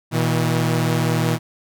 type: tone pair together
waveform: sawtooth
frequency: 119.22 / 160.8 Hz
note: A#2 / E3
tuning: +39 / -43 cents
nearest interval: perfect fourth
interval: 518 cents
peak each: -16 dBFS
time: 0.11-1.39 s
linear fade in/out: 50 ms
effects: none